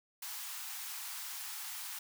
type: high-pass noise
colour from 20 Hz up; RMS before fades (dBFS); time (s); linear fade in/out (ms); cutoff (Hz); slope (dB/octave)
white; -43; 0.22-1.99; 5; 760; 96
effects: none